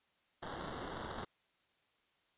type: noise with sample-and-hold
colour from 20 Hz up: white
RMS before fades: -44 dBFS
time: 0.42-1.25 s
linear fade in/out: 10 ms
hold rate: 2450 Hz
effects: white hiss -75 dBFS RMS until 2.37 s + resampled to 8000 Hz